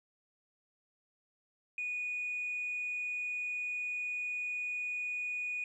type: tone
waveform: sine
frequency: 2466 Hz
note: D#7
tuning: 16 cents flat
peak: -33 dBFS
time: 1.78-5.64 s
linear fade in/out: 2 ms
effects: tanh soft clip ceiling -30 dBFS